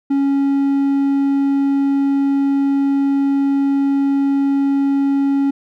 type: tone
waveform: triangle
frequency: 277.2 Hz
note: C#4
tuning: in tune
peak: -11 dBFS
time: 0.1-5.51 s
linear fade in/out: 10 ms
effects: none